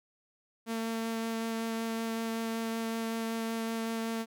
sawtooth tone with vibrato, 226.4 Hz, A3, 50 cents sharp, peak -28 dBFS, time 0.66-4.26 s, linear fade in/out 50 ms, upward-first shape sine, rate 5.3 Hz, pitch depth 9 cents each way, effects none

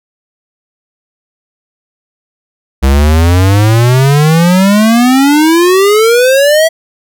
square exponential sweep, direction up, 65.3 to 659.3 Hz, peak -5 dBFS, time 2.82-6.69 s, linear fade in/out 20 ms, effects none

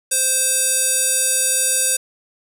square tone with band-pass filter, 523.3 Hz, C5, in tune, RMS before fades -18 dBFS, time 0.11-1.97 s, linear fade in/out 10 ms, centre 9100 Hz, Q 3.2, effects none

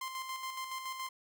sawtooth tone with tremolo, 1046 Hz, C6, 1 cent flat, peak -33 dBFS, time 0.01-1.09 s, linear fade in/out 5 ms, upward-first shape square, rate 7.1 Hz, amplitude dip 45%, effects none

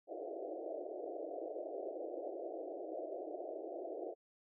white band-pass noise, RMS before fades -44 dBFS, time 0.07-4.15 s, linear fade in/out 50 ms, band 310 to 710 Hz, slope 96 dB/octave, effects none

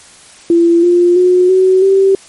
sine tone with pitch steps, 339 / 350.5 / 362.5 / 374.8 / 387.6 Hz, E4 / F4 / F#4 / F#4 / G4, +49 / +6 / -35 / +22 / -20 cents, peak -5 dBFS, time 0.5-2.15 s, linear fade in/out 2 ms, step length 330 ms, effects white hiss -39 dBFS RMS until 2.28 s + MP3 48 kbps

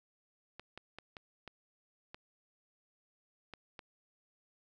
clicks, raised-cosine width 0.3 ms, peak -30 dBFS, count 8, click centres 0.596 / 0.776 / 0.986 / 1.168 / 1.477 / 2.145 / 3.537 / 3.792 s, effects none

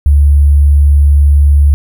sine tone with sample-and-hold, 71.8 Hz, D2, 39 cents flat, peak -3 dBFS, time 0.06-1.74 s, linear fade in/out 0 ms, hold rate 11025 Hz, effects none

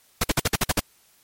pink noise bursts, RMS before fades -20 dBFS, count 8, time 0.21-0.798 s, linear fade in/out 5 ms, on 28 ms, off 52 ms, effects white hiss -59 dBFS RMS until 1.23 s + MP3 64 kbps

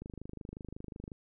click train, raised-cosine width 3 ms, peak -30 dBFS, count 29, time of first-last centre 0.02-1.118 s, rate 25.5 Hz, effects none

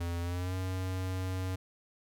square tone with pitch glide, 85.8 to 93.03 Hz, F2 to F#2, -30 to +10 cents, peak -33 dBFS, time 0-1.56 s, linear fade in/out 10 ms, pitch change +140 cents, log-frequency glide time 0.21-0.55 s, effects none

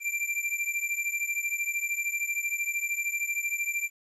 square beating tone pair, 2356 / 2369 Hz, D7 / D7, +5 / +14 cents, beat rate 13 Hz, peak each -31 / -33 dBFS, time 0-3.9 s, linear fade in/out 50 ms, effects resampled to 32000 Hz + 11-bit

